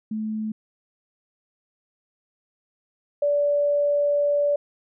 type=tone pair in turn; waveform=sine; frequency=216.9 / 579.1 Hz; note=A3 / D5; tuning=-25 / -24 cents; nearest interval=octave + perfect fourth; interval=1701 cents; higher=second; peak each=-25 / -18 dBFS; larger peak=second; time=0.11-0.52 / 3.22-4.56 s; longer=second; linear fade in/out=5 ms; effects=none